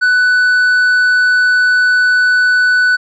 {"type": "tone with tanh clipping", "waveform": "sine", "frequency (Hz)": 1491, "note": "F#6", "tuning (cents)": 13, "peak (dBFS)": -9, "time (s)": [0.01, 2.97], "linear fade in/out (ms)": 20, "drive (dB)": 5, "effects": []}